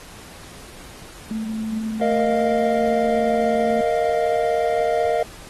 sine tone with pitch glide, 220 to 224.9 Hz, A3 to A3, 0 to +38 cents, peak -23 dBFS, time 1.31-3.81 s, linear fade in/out 0 ms, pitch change +38 cents, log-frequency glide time 2.08-2.47 s
clicks, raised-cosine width 0.5 ms, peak -27 dBFS, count 5, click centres 1.883 / 1.92 / 1.998 / 2.029 / 2.198 s
triangle chord, Bb suspended fourth, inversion none, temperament equal, 466.2 / 622.3 / 698.5 Hz, Bb4 / Eb5 / F5, 0 / 0 / 0 cents, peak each -20 dBFS, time 2.01-5.23 s, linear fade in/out 5 ms
effects pink hiss -42 dBFS RMS until 5.49 s + AAC 32 kbps

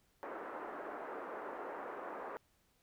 pink band-pass noise, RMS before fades -45 dBFS, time 0.23-2.37 s, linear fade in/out 0 ms, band 340 to 1500 Hz, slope 24 dB/octave, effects pink hiss -74 dBFS RMS until 2.82 s

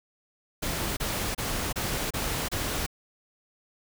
pink noise bursts, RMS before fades -30 dBFS, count 6, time 0.62-2.865 s, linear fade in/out 10 ms, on 350 ms, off 29 ms, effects none

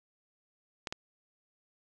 clicks, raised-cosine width 0.2 ms, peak -18 dBFS, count 2, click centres 0.872 / 0.925 s, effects resampled to 24000 Hz

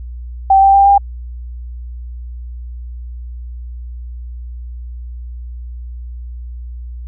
sine tone with pitch steps, 777 / 784.7 / 792.4 / 800.2 Hz, G5 / G5 / G5 / G5, -16 / +2 / +18 / +35 cents, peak -5 dBFS, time 0.5-0.98 s, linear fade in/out 5 ms, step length 120 ms, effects added 60 Hz sine -25 dBFS peak until 7.07 s

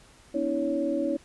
sine tone cluster, 247 / 285.8 / 323.6 / 560 Hz, B3 / D4 / E4 / C#5, 0 / -47 / -32 / +18 cents, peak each -34 / -30 / -29 / -29 dBFS, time 0.34-1.17 s, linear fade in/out 10 ms, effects pink hiss -55 dBFS RMS until 1.24 s + resampled to 24000 Hz

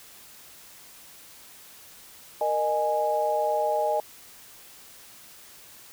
sine tone cluster, 466.2 / 614 / 830 Hz, A#4 / D#5 / G#5, 0 / -23 / -1 cents, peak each -31 / -25 / -26 dBFS, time 2.41-4 s, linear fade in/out 2 ms, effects white hiss -49 dBFS RMS until 5.92 s

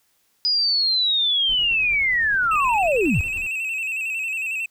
sine linear sweep, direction down, 4978 to 58.27 Hz, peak -17 dBFS, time 0.45-3.21 s, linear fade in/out 0 ms
brown noise with tremolo, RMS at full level -37 dBFS, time 1.49-3.47 s, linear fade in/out 5 ms, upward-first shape triangle, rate 9.7 Hz, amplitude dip 75%
triangle tone with vibrato, 2619 Hz, E7, 12 cents flat, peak -22 dBFS, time 2.51-4.66 s, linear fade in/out 5 ms, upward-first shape square, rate 11 Hz, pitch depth 50 cents each way
effects white hiss -65 dBFS RMS until 4.7 s

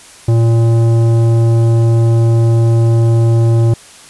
sine tone with tanh clipping, 115.2 Hz, A#2, 20 cents flat, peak -9 dBFS, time 0.28-3.74 s, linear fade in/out 5 ms, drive 13 dB, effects white hiss -38 dBFS RMS until 4.09 s + resampled to 24000 Hz

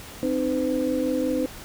sine tone cluster, 261.5 / 306.7 / 508 Hz, C4 / D#4 / B4, -1 / -25 / +49 cents, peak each -26 dBFS, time 0.23-1.46 s, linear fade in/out 0 ms, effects pink hiss -41 dBFS RMS until 1.64 s

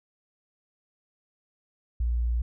sine tone, 59 Hz, A#1, 22 cents sharp, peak -23 dBFS, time 2-2.42 s, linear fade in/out 5 ms, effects none

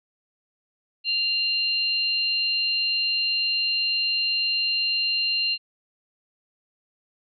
sine tone pair together, 2786 / 4164 Hz, F7 / C8, -5 / -9 cents, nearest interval perfect fifth, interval 696 cents, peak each -24 dBFS, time 1.04-5.58 s, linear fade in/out 50 ms, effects none

